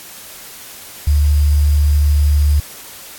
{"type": "tone with sample-and-hold", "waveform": "sine", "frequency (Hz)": 73.42, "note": "D2", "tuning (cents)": 0, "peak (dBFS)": -9, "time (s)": [1.07, 2.6], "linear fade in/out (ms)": 5, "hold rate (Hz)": 4900, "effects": ["white hiss -35 dBFS RMS until 3.18 s", "AAC 64 kbps"]}